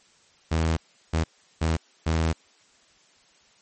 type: tone bursts at uneven times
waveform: sawtooth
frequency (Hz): 80.9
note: E2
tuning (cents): -32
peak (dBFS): -17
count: 4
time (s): 0.51-0.77 / 1.13-1.24 / 1.61-1.77 / 2.06-2.33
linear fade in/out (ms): 10
effects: white hiss -59 dBFS RMS until 3.61 s + MP3 32 kbps